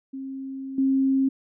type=tone with level steps; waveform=sine; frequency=268.1 Hz; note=C4; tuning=42 cents sharp; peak=-31 / -18 dBFS; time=0.13-1.29 s; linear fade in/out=10 ms; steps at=0.78 s; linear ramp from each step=5 ms; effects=none